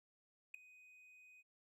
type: tone with ADSR envelope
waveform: triangle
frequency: 2500 Hz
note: D#7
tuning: 8 cents sharp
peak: -38 dBFS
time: 0.54-1.43 s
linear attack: 5 ms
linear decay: 3 ms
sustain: -21 dB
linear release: 31 ms
effects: none